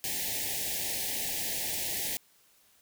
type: band-stop noise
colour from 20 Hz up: white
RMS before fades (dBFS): -33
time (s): 0.04-2.17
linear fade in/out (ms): 0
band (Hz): 890 to 1700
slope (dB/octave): 96
effects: white hiss -64 dBFS RMS until 2.81 s